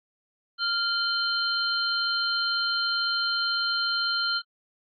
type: tone cluster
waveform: sine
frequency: 1395 / 3073 / 4173 Hz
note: F6 / G7 / C8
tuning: -2 / -35 / -5 cents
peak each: -27 / -32 / -27 dBFS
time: 0.58-4.42 s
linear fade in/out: 50 ms
effects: AAC 32 kbps